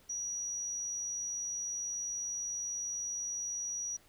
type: tone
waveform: sine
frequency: 5800 Hz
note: F#8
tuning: 35 cents flat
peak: -35 dBFS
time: 0.09-3.97 s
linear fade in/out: 10 ms
effects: pink hiss -64 dBFS RMS until 4.08 s